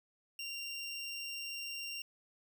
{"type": "tone", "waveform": "25% pulse", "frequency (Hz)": 2773, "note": "F7", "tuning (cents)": -13, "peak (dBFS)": -36, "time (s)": [0.39, 2.02], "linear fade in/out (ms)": 2, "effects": ["13-bit"]}